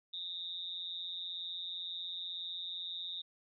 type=tone with amplitude modulation; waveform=sine; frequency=3699 Hz; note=A#7; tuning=14 cents flat; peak=-35 dBFS; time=0.13-3.22 s; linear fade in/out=10 ms; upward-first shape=sine; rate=176 Hz; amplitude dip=90%; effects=none